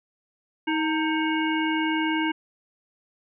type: harmonic tone with a mistuned harmonic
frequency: 315.8 Hz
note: D#4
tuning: 26 cents sharp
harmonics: 1 / 3 / 5 / 7 / 9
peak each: -24 / -29 / -31 / -32 / -34 dBFS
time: 0.67-2.32 s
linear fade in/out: 10 ms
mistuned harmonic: 3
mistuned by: -57 cents
effects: none